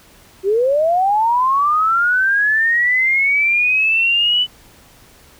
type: linear sweep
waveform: sine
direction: up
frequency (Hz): 370 to 3000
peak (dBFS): -12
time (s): 0.43-4.47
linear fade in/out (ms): 50
effects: pink hiss -47 dBFS RMS until 5.39 s